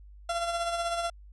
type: tone with tremolo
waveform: 30% pulse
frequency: 683 Hz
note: F5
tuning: 39 cents flat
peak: -24 dBFS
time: 0.29-1.1 s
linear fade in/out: 5 ms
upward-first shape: sine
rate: 16 Hz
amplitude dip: 45%
effects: added 50 Hz sine -47 dBFS peak until 1.32 s + resampled to 24000 Hz